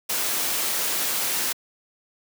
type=noise; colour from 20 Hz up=white; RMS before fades=-25 dBFS; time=0.09-1.53 s; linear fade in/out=10 ms; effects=high-pass 200 Hz 12 dB/octave